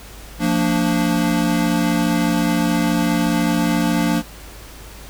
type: chord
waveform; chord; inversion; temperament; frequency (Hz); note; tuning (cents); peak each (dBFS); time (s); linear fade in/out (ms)
square; Bb major; second; equal with one note detuned; 174.61 / 228.8 / 293.7; F3 / Bb3 / D4; 0 / -32 / 0; -21; 0.39-4.23; 50
effects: added 52 Hz sine -38 dBFS peak until 5.09 s + pink hiss -40 dBFS RMS until 5.09 s